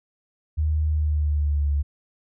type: tone with pitch glide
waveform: sine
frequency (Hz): 77 to 71.84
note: D#2 to D2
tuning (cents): -17 to -38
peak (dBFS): -19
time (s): 0.57-1.83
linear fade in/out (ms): 20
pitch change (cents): -121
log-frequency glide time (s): 0.89-1.72
effects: none